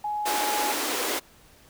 sine tone, 838 Hz, G#5, 15 cents sharp, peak -26 dBFS, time 0.04-0.72 s, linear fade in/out 5 ms
pink high-pass noise, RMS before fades -28 dBFS, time 0.25-1.2 s, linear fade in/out 20 ms, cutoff 270 Hz, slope 48 dB/octave
effects pink hiss -55 dBFS RMS until 1.69 s

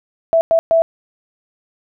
sine tone bursts at uneven times, 659 Hz, E5, 1 cent flat, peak -9 dBFS, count 3, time 0.33-0.41 / 0.51-0.59 / 0.71-0.82 s, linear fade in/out 0 ms, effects none

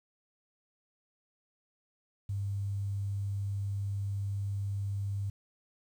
sine tone with quantisation, 99.6 Hz, G2, 28 cents sharp, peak -31 dBFS, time 2.29-5.3 s, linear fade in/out 5 ms, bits 10, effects none

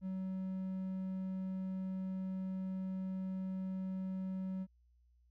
triangle tone, 188.4 Hz, F#3, 32 cents sharp, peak -35 dBFS, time 0.01-4.67 s, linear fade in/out 50 ms, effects added 60 Hz sine -66 dBFS peak until 5.3 s

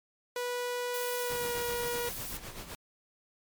sawtooth tone with pitch glide, 490 to 479.9 Hz, B4 to B4, -14 to -50 cents, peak -28 dBFS, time 0.36-2.09 s, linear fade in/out 2 ms, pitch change -36 cents, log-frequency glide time 1.19-1.52 s
blue noise, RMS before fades -40 dBFS, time 0.94-2.37 s, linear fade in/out 0 ms
pink noise with tremolo, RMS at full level -41 dBFS, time 1.3-2.75 s, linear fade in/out 0 ms, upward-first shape sine, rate 7.9 Hz, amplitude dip 60%
effects MP3 96 kbps

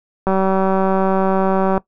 click train, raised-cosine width 1 ms, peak -4 dBFS, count 289, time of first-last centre 0.27-1.778 s, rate 191 Hz, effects noise-tail reverb RT60 0.1 s tail -19 dB re dry

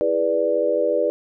sine chord, E dominant seventh, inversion none, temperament equal, 329.6 / 415.3 / 493.9 / 587.3 Hz, E4 / G#4 / B4 / D5, 0 / 0 / 0 / 0 cents, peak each -27 / -25 / -21 / -21 dBFS, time 0.01-1.1 s, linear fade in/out 0 ms, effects none

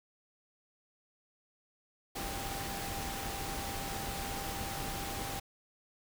sine tone in noise, 790 Hz, G5, 13 cents sharp, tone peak -43 dBFS, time 2.15-5.4 s, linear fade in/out 10 ms, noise pink, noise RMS -39 dBFS, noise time 2.15-5.4 s, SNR -7 dB, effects none

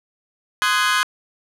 sawtooth chord, Ab dominant seventh, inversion first, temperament just, 1038.3 / 1245.9 / 1495.1 / 1661.2 Hz, C6 / Eb6 / Gb6 / Ab6, -14 / +2 / +18 / 0 cents, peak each -18 dBFS, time 0.62-1.03 s, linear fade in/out 0 ms, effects low-pass 9000 Hz 12 dB/octave + 8-bit

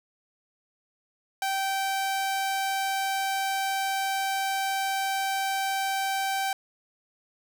sawtooth tone, 777 Hz, G5, 16 cents flat, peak -22 dBFS, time 1.42-6.53 s, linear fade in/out 2 ms, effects none

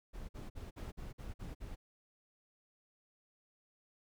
brown noise bursts, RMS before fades -45 dBFS, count 8, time 0.13-1.76 s, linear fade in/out 20 ms, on 160 ms, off 50 ms, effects none

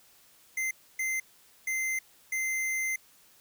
square tone bursts at uneven times, 2076 Hz, C7, 14 cents flat, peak -29 dBFS, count 4, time 0.57-0.71 / 0.99-1.2 / 1.67-1.99 / 2.32-2.96 s, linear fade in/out 5 ms, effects white hiss -60 dBFS RMS until 3.4 s

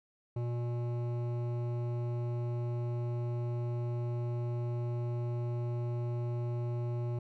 sine tone with hard clipping, 120 Hz, B2, 49 cents flat, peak -34 dBFS, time 0.36-7.19 s, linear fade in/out 5 ms, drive 13 dB, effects none

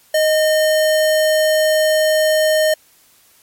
sine tone with sample-and-hold, 622.3 Hz, D#5, in tune, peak -11 dBFS, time 0.14-2.74 s, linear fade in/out 5 ms, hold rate 2450 Hz, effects white hiss -52 dBFS RMS until 3.42 s + MP3 64 kbps

